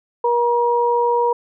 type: tone pair together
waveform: sine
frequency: 477.1 / 953 Hz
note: A#4 / A#5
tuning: +40 / +38 cents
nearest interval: octave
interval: 1198 cents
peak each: -17 dBFS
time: 0.24-1.33 s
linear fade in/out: 5 ms
effects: none